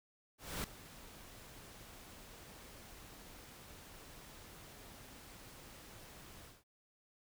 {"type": "noise with ADSR envelope", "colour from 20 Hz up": "pink", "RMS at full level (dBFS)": -39, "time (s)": [0.38, 6.64], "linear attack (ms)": 260, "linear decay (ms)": 3, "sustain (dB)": -16, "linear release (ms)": 190, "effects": []}